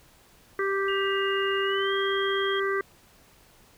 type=harmonic tone; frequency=392 Hz; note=G4; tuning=in tune; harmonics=1 / 3 / 4 / 5; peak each=-26 / -31 / -32 / -33 dBFS; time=0.59-2.81 s; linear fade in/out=2 ms
type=tone with pitch glide; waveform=sine; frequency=2826 to 3228 Hz; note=F7 to G#7; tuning=+20 to -50 cents; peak=-32 dBFS; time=0.88-2.6 s; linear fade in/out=5 ms; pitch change=+230 cents; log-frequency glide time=1.63-1.93 s
effects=pink hiss -57 dBFS RMS until 3.77 s